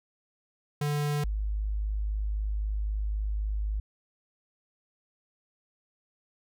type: tone pair in turn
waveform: square / sine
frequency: 146.83 / 51.91 Hz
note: D3 / G#1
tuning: 0 / 0 cents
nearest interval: octave + tritone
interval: 1800 cents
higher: first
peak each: -27 dBFS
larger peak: neither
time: 0.81-1.24 / 1.24-3.8 s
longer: second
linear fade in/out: 5 ms
effects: none